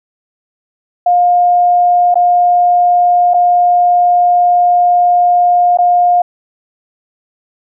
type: tone with dropouts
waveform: sine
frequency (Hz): 709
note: F5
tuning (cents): +26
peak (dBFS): -6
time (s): 1.06-6.22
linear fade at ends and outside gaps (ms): 5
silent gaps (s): 2.143-2.155 / 3.337-3.342 / 5.773-5.786
effects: none